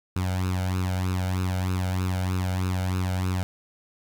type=tone with flanger; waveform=sawtooth; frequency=92.3 Hz; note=F#2; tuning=4 cents flat; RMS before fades=-26 dBFS; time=0.16-3.43 s; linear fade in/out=0 ms; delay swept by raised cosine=0.76 to 1.38 ms; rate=3.2 Hz; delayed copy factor=+0.75; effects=none